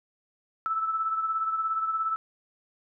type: beating tone pair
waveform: sine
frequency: 1313 / 1330 Hz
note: E6 / E6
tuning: -7 / +15 cents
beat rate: 17 Hz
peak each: -26 / -35 dBFS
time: 0.66-2.16 s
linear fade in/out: 0 ms
effects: none

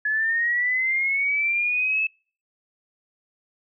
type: linear sweep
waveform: sine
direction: up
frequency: 1700 to 2618 Hz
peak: -20 dBFS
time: 0.05-2.07 s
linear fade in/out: 5 ms
effects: noise-tail reverb RT60 0.4 s tail -25 dB re dry

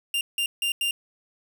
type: tone bursts at uneven times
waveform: 45% pulse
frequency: 2794 Hz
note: F7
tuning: in tune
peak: -23 dBFS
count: 4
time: 0.14-0.21 / 0.38-0.46 / 0.62-0.72 / 0.81-0.91 s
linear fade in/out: 2 ms
effects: none

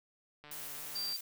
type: click train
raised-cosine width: 0.3 ms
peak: -36 dBFS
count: 103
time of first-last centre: 0.44-1.129 s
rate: 148 Hz
type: noise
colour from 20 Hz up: blue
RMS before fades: -44 dBFS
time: 0.51-1.21 s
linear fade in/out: 5 ms
type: tone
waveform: sine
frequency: 4699 Hz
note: D8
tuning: in tune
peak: -35 dBFS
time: 0.95-1.17 s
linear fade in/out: 10 ms
effects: none

